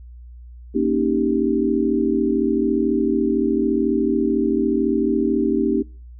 sine chord, Eb dominant seventh, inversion second, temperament equal, 233.1 / 277.2 / 311.1 / 392 Hz, Bb3 / Db4 / Eb4 / G4, 0 / 0 / 0 / 0 cents, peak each -22 dBFS, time 0.74-5.83 s, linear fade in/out 20 ms, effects noise-tail reverb RT60 0.4 s tail -24 dB re dry + added 60 Hz sine -37 dBFS peak until 6.19 s

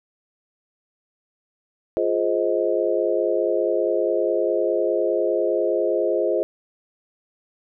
sine chord, F minor seventh, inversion none, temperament just, 349.2 / 419.1 / 523.8 / 628.6 Hz, F4 / Ab4 / C5 / Eb5, 0 / +16 / +2 / +18 cents, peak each -24 dBFS, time 1.97-6.43 s, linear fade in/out 0 ms, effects none

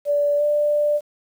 sine tone with pitch glide, 580 to 590.8 Hz, D5 to D5, -22 to +10 cents, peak -16 dBFS, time 0.05-1.01 s, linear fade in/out 50 ms, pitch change +32 cents, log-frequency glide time 0.37-0.43 s, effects 8-bit

